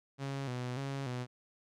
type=tone with vibrato; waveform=sawtooth; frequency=130.81 Hz; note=C3; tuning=in tune; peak=-32 dBFS; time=0.18-1.27 s; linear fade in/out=50 ms; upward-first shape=square; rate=1.7 Hz; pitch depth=86 cents each way; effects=low-pass 7000 Hz 12 dB/octave